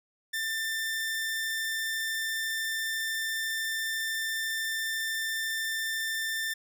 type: tone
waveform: sawtooth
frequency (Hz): 1786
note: A6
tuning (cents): +25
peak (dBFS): -26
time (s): 0.33-6.54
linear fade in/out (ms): 10
effects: none